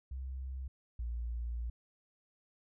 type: tone pair in turn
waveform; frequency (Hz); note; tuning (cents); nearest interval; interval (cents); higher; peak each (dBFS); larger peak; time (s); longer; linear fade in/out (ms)
sine; 65.41 / 58.65; C2 / A#1; 0 / +11; major second; 189; first; -38 / -35; second; 0.11-0.68 / 0.99-1.7; second; 5
effects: none